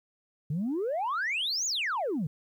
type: exponential two-way sweep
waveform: sine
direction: up then down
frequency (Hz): 138.59 to 7060 to 138.59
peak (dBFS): -26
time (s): 0.5-2.27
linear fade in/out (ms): 5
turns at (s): 1.66
effects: tanh soft clip ceiling -25 dBFS + 11-bit